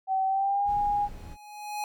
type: tone with pitch glide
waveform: sine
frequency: 765 to 819.9 Hz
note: G5 to G#5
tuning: -42 to -22 cents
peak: -23 dBFS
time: 0.07-1.09 s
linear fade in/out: 50 ms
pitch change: +120 cents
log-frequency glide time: 0.26-0.72 s
type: noise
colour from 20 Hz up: brown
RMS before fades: -41 dBFS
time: 0.65-1.37 s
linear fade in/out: 50 ms
type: tone with exponential growth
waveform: square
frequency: 836 Hz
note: G#5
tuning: 11 cents sharp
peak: -29 dBFS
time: 0.92-1.84 s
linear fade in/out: 1 ms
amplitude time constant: 200 ms
effects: none